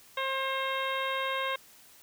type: harmonic tone with a mistuned harmonic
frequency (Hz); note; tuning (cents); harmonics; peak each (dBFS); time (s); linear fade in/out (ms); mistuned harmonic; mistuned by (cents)
533; C5; +32; 1 / 2 / 3 / 4 / 5 / 6 / 7; -35 / -33 / -37 / -37 / -41 / -41 / -40; 0.17-1.56; 5; 5; +20
effects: white hiss -56 dBFS RMS until 2.02 s